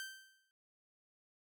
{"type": "tone with exponential decay", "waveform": "sawtooth", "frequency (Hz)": 1557, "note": "G6", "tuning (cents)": -12, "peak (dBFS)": -37, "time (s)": [0, 0.51], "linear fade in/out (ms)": 0, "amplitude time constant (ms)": 110, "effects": []}